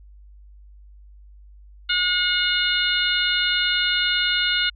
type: harmonic tone with a mistuned harmonic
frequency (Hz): 722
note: F#5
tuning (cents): -43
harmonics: 2 / 3 / 4 / 5 / 6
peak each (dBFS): -23 / -27 / -23 / -24 / -28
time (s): 1.89-4.7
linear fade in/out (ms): 10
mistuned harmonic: 6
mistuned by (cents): -73
effects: added 50 Hz sine -43 dBFS peak until 4.75 s + MP3 48 kbps